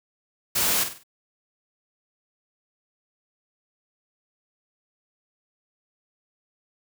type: noise with echo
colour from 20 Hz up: white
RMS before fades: -23 dBFS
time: 0.55-0.84 s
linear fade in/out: 10 ms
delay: 49 ms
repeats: 4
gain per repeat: -8 dB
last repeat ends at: 1.036 s
effects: none